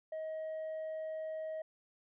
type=tone; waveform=sine; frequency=632 Hz; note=D#5; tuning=27 cents sharp; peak=-35 dBFS; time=0.12-1.62 s; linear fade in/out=5 ms; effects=tanh soft clip ceiling -37 dBFS